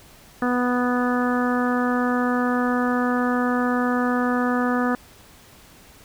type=harmonic tone; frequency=246.9 Hz; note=B3; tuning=in tune; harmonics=1 / 2 / 3 / 4 / 5 / 6 / 7; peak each=-21 / -27 / -29 / -32 / -28 / -31 / -32 dBFS; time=0.42-4.95 s; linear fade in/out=2 ms; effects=pink hiss -49 dBFS RMS until 6.04 s